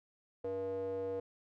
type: tone with band-pass filter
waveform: square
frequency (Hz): 95.9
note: G2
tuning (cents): -37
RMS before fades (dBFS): -38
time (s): 0.44-1.2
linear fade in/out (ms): 5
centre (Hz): 510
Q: 7.5
effects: none